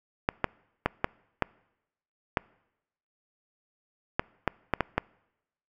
clicks, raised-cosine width 0.5 ms, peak -8 dBFS, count 11, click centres 0.289 / 0.443 / 0.86 / 1.044 / 1.423 / 2.372 / 4.195 / 4.477 / 4.737 / 4.807 / 4.98 s, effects noise-tail reverb RT60 0.9 s tail -25 dB re dry

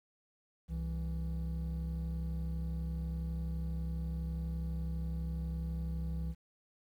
triangle tone pair together, 65.63 / 164.81 Hz, C2 / E3, +6 / 0 cents, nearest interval octave + major third, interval 1594 cents, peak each -33 / -36 dBFS, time 0.68-6.35 s, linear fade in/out 50 ms, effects tanh soft clip ceiling -28 dBFS + 11-bit

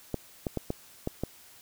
clicks, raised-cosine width 2 ms, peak -16 dBFS, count 6, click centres 0.143 / 0.468 / 0.573 / 0.704 / 1.074 / 1.236 s, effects white hiss -54 dBFS RMS until 1.61 s

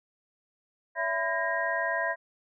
sine tone cluster, 566 / 665 / 1004 / 1616 / 1872 Hz, C#5 / E5 / B5 / G#6 / A#6, +36 / +15 / +28 / -48 / +7 cents, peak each -38 / -31 / -33 / -32 / -32 dBFS, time 0.95-2.16 s, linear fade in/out 50 ms, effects none

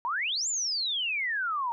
sine exponential two-way sweep, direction up then down, 912 to 7459 to 912 Hz, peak -27 dBFS, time 0.05-1.72 s, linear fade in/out 0 ms, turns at 0.48 s, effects none

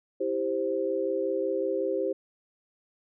sine chord, C major, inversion first, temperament just, 327 / 392.4 / 523.3 Hz, E4 / G4 / C5, -14 / +2 / 0 cents, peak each -33 / -29 / -29 dBFS, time 0.2-2.13 s, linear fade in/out 10 ms, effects none

